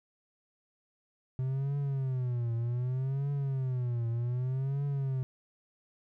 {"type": "tone with vibrato", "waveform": "triangle", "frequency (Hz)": 128.3, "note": "C3", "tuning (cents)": -34, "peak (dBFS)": -27, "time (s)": [1.39, 5.23], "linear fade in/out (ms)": 0, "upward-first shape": "triangle", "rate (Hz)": 0.65, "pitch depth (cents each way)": 190, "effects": []}